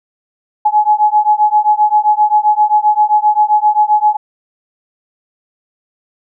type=beating tone pair; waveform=sine; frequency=842 / 849.6 Hz; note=G#5 / G#5; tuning=+24 / +39 cents; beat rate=7.6 Hz; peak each=-11 dBFS; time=0.65-4.17 s; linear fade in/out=10 ms; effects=none